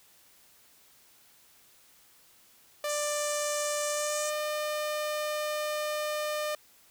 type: tone with pitch glide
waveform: sawtooth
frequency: 592 to 603.4 Hz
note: D5 to D5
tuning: +14 to +47 cents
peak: -26 dBFS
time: 2.84-6.55 s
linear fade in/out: 2 ms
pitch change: +33 cents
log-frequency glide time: 3.89-4.31 s
type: band-pass noise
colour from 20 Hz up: white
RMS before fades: -37 dBFS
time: 2.88-4.31 s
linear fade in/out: 20 ms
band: 5600 to 8600 Hz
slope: 48 dB/octave
effects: white hiss -60 dBFS RMS until 6.9 s